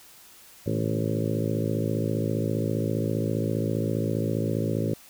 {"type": "harmonic tone with a mistuned harmonic", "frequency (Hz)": 55, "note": "A1", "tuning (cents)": 0, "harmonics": [2, 3, 4, 5, 6, 7, 8, 9, 10], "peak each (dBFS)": [-29, -31, -32, -33, -34, -34, -35, -36, -36], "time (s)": [0.66, 4.94], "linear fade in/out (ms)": 5, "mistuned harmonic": 3, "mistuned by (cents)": -52, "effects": ["white hiss -51 dBFS RMS until 5.09 s"]}